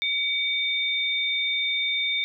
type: tone pair together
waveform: sine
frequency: 2267 / 3617 Hz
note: C#7 / A7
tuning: +38 / +47 cents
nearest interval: minor sixth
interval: 809 cents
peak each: -26 / -25 dBFS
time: 0.02-2.24 s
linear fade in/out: 0 ms
effects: none